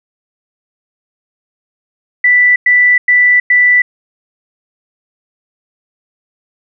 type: tone bursts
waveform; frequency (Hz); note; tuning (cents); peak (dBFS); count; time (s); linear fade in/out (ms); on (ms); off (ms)
sine; 1975.5; B6; 0; -5; 4; 2.24-3.82; 5; 320; 100
effects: none